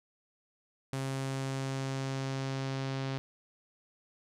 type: tone with low-pass filter sweep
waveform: sawtooth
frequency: 134.4 Hz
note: C3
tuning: 47 cents sharp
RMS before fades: -35 dBFS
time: 0.93-3.18 s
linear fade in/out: 0 ms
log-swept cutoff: 9800 to 4500 Hz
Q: 1.3
effects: none